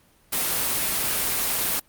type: noise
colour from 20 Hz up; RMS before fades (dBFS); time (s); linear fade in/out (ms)
white; -24; 0.32-1.8; 10
effects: pink hiss -59 dBFS RMS until 1.88 s + Opus 32 kbps